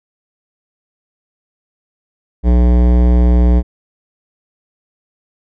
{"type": "tone with hard clipping", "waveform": "sine", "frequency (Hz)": 60.5, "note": "B1", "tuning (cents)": -35, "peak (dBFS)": -9, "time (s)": [2.43, 3.63], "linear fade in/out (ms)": 50, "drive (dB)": 17, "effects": []}